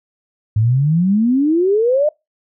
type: exponential sweep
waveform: sine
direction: up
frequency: 103.83 to 620 Hz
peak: -11 dBFS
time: 0.56-2.09 s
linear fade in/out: 5 ms
effects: noise-tail reverb RT60 0.2 s tail -23 dB re dry

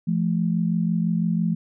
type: tone pair together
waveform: sine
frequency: 170.6 / 216.6 Hz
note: F3 / A3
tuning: -40 / -27 cents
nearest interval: major third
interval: 413 cents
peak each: -21 / -24 dBFS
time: 0.07-1.55 s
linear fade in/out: 10 ms
effects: none

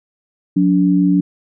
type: tone pair together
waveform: sine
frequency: 181.11 / 287.5 Hz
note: F#3 / D4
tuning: -37 / -37 cents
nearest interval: minor sixth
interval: 800 cents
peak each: -13 dBFS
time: 0.56-1.21 s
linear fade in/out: 10 ms
effects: none

